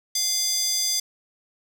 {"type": "tone with high-pass filter", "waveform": "square", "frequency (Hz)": 694, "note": "F5", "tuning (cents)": -11, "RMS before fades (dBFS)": -24, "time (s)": [0.15, 1], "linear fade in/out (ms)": 5, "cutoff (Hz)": 5300, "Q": 3.5, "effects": []}